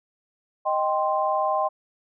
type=chord; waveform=sine; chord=C minor; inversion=first; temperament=equal; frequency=622.3 / 784 / 1046.5 Hz; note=Eb5 / G5 / C6; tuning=0 / 0 / 0 cents; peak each=-25 dBFS; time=0.65-1.69 s; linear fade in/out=20 ms; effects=none